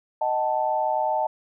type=chord; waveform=sine; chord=D# diminished; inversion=none; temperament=equal with one note detuned; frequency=622.3 / 752.5 / 880 Hz; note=D#5 / F#5 / A5; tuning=0 / +29 / 0 cents; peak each=-26 / -27 / -24 dBFS; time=0.21-1.27 s; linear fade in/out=5 ms; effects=none